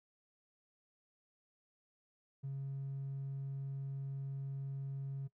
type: tone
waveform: triangle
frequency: 137 Hz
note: C#3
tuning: 20 cents flat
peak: -35 dBFS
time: 2.43-5.28 s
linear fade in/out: 20 ms
effects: noise-tail reverb RT60 0.1 s tail -20 dB re dry + tanh soft clip ceiling -36 dBFS